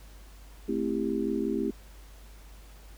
sine chord, A minor seventh, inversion none, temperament just, 220 / 264 / 330 / 396 Hz, A3 / C4 / E4 / G4, 0 / +16 / +2 / +18 cents, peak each -32 dBFS, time 0.68-1.71 s, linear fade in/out 10 ms, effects added 50 Hz sine -47 dBFS peak until 2.97 s + pink hiss -56 dBFS RMS until 2.97 s

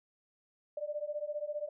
sine beating tone pair, 587 / 602 Hz, D5 / D5, -1 / +43 cents, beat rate 15 Hz, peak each -38 / -38 dBFS, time 0.77-1.69 s, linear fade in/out 5 ms, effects none

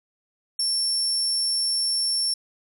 35% pulse tone, 5440 Hz, F8, 46 cents flat, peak -19 dBFS, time 0.59-2.34 s, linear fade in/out 5 ms, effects none

